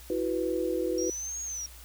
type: chord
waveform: sine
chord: E suspended second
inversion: none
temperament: just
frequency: 329.6 / 370.8 / 494.4 Hz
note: E4 / F#4 / B4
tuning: 0 / +4 / +2 cents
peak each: -31 dBFS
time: 0.1-1.1 s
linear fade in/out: 2 ms
type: linear two-way sweep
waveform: sine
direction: up then down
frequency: 5588 to 6645 to 5588 Hz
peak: -33 dBFS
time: 0.98-1.66 s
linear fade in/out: 2 ms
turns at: 1.42 s
effects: added 60 Hz sine -48 dBFS peak until 1.84 s + white hiss -51 dBFS RMS until 1.84 s